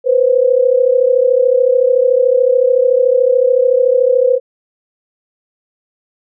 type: tone pair together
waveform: sine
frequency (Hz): 491 / 524.7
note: B4 / C5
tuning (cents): -10 / +5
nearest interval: minor second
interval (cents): 115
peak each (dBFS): -11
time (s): 0.04-4.4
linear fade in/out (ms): 50
effects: none